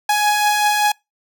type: beating tone pair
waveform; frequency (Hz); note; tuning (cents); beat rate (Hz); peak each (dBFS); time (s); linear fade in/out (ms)
sawtooth; 830.6 / 835.8; G#5 / G#5; 0 / +11; 5.2; -20 / -11; 0.09-0.92; 5
effects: noise-tail reverb RT60 0.2 s tail -25 dB re dry